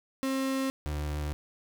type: tone pair in turn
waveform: 35% pulse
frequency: 266.8 / 74.37 Hz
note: C4 / D2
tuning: +34 / +22 cents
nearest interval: octave + minor seventh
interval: 2212 cents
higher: first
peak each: -26 / -29 dBFS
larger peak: first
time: 0.23-0.7 / 0.86-1.33 s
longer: neither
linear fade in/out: 0 ms
effects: none